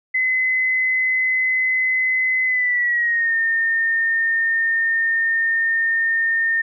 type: tone with pitch glide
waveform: sine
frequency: 2034 to 1822.6 Hz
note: C7 to A#6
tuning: -50 to -39 cents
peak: -16 dBFS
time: 0.14-6.62 s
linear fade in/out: 10 ms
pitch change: -189 cents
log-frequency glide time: 2.46-3.35 s
effects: none